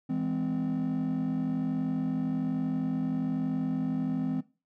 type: chord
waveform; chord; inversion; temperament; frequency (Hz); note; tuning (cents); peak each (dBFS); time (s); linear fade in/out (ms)
triangle; E augmented; none; just; 164.81 / 206 / 257.5; E3 / G#3 / B#3; 0 / -14 / -28; -31 / -32 / -27; 0.09-4.41; 10
effects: noise-tail reverb RT60 0.3 s tail -18 dB re dry + tanh soft clip ceiling -20 dBFS